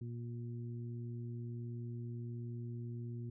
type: harmonic tone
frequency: 118.6 Hz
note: A#2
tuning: 30 cents sharp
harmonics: 1 / 2 / 3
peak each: -41 / -49 / -53 dBFS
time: 0.01-3.3 s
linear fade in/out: 5 ms
effects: none